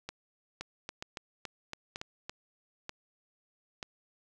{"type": "two click trains", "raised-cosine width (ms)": 0.2, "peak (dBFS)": [-21, -21], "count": [7, 5], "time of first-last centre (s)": [[0.61, 2.295], [0.09, 3.828]], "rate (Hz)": [3.56, 1.07], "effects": []}